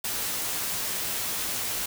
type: noise with comb filter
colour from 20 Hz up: white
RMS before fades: -30 dBFS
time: 0.04-1.86 s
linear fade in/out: 5 ms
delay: 14 ms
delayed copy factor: -0.5
effects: none